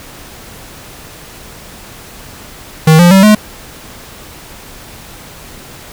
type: tone with pitch steps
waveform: square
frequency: 158.2 / 174.52 / 192.53 / 212.4 Hz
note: D#3 / F3 / G3 / G#3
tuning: +29 / -1 / -31 / +39 cents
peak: -3 dBFS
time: 2.87-3.35 s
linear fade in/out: 5 ms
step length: 120 ms
effects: pink hiss -33 dBFS RMS until 5.92 s